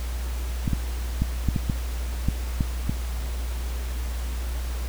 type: clicks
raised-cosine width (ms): 5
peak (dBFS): -10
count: 9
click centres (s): 0.678 / 0.733 / 1.22 / 1.487 / 1.562 / 1.698 / 2.286 / 2.608 / 2.895
effects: added 60 Hz sine -26 dBFS peak until 4.88 s + pink hiss -40 dBFS RMS until 4.88 s